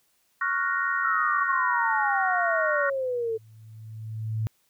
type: chord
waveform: sine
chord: Gb major seventh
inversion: second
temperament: equal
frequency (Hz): 1108.7 / 1396.9 / 1480 / 1864.7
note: Db6 / F6 / Gb6 / Bb6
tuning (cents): 0 / 0 / 0 / 0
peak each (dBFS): -29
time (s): 0.41-2.9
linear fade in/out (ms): 5
type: exponential sweep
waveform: sine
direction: down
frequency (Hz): 1367 to 438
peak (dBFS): -25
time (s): 1.03-3.38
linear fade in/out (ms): 20
type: tone with exponential growth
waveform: sine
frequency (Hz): 110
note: A2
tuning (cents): 0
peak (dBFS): -23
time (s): 2.9-4.47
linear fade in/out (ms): 0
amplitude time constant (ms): 340
effects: white hiss -68 dBFS RMS until 4.69 s